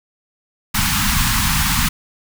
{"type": "band-stop noise", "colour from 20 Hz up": "pink", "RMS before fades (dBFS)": -17, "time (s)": [0.74, 1.89], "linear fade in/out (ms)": 10, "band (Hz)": [250, 870], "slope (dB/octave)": 48, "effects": []}